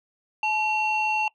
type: tone pair together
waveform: sine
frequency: 859.8 / 2728 Hz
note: A5 / F7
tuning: -40 / -41 cents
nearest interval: octave + minor sixth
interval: 1999 cents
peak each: -23 dBFS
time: 0.43-1.28 s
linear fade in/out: 2 ms
effects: noise-tail reverb RT60 0.1 s tail -22 dB re dry + tanh soft clip ceiling -17 dBFS